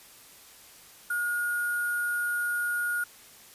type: tone with sample-and-hold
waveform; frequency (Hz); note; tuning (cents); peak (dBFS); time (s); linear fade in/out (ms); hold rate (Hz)
sine; 1435; F6; +47; -26; 1.1-3.04; 5; 11025
effects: white hiss -52 dBFS RMS until 3.54 s + resampled to 32000 Hz